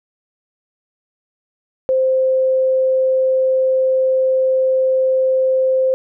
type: tone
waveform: sine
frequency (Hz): 522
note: C5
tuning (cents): -4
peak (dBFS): -12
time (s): 1.89-5.94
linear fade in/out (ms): 0
effects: none